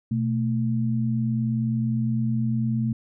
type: tone pair together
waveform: sine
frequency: 123.47 / 222.8 Hz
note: B2 / A3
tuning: 0 / +22 cents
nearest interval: minor seventh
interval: 1022 cents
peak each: -24 dBFS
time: 0.11-2.93 s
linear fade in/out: 5 ms
effects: none

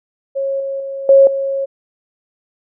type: tone with level steps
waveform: sine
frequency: 546 Hz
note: C#5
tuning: 26 cents flat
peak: -16 / -19 / -22 / -4 / -16 dBFS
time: 0.35-1.66 s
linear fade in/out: 20 ms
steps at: 0.6 / 0.8 / 1.09 / 1.27 s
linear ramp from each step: 2 ms
effects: none

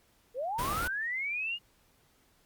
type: linear sweep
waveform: sine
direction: up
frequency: 455.6 to 2891 Hz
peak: -31 dBFS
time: 0.34-1.59 s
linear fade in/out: 50 ms
type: noise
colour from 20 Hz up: pink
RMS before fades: -35 dBFS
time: 0.58-0.88 s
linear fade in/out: 10 ms
effects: pink hiss -67 dBFS RMS until 2.45 s + Opus 48 kbps

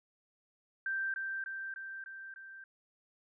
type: tone with echo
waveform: sine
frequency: 1568 Hz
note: G6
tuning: in tune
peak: -32 dBFS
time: 0.86-1.14 s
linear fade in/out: 2 ms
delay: 300 ms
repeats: 5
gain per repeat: -3 dB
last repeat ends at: 2.64 s
effects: none

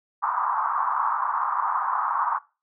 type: band-pass noise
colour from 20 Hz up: white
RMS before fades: -25 dBFS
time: 0.22-2.39 s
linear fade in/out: 20 ms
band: 910 to 1200 Hz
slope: 48 dB/octave
effects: noise-tail reverb RT60 0.3 s tail -21 dB re dry

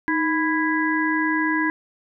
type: harmonic tone with a mistuned harmonic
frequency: 330.5 Hz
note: E4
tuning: 5 cents sharp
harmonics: 1 / 3 / 5 / 6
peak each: -22 / -26 / -24 / -28 dBFS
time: 0.08-1.7 s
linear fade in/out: 0 ms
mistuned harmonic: 1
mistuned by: -99 cents
effects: none

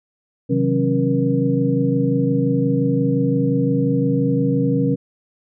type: tone cluster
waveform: sine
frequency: 133.3 / 159 / 184.8 / 272.9 / 476.4 Hz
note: C3 / D#3 / F#3 / C#4 / A#4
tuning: +33 / +38 / -2 / -27 / +38 cents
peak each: -21 / -24 / -23 / -19 / -23 dBFS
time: 0.49-4.96 s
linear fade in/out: 20 ms
effects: none

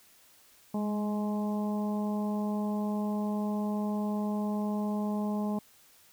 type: harmonic tone with a mistuned harmonic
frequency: 210 Hz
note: G#3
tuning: 19 cents sharp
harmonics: 1 / 2 / 3 / 4 / 5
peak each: -29 / -40 / -40 / -41 / -45 dBFS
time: 0.74-5.59 s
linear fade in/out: 5 ms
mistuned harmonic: 1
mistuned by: -19 cents
effects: white hiss -60 dBFS RMS until 6.12 s

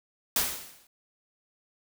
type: noise with exponential decay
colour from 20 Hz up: white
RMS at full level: -23 dBFS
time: 0.36-0.87 s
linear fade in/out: 2 ms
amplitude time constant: 110 ms
effects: none

